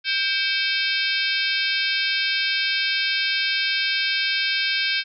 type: harmonic tone with a mistuned harmonic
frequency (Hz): 525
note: C5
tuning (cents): +6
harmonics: 3 / 4 / 5 / 6 / 7 / 8 / 9 / 10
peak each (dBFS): -26 / -27 / -28 / -29 / -29 / -30 / -31 / -31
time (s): 0.04-5.04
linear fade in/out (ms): 50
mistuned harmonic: 4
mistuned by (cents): +140
effects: none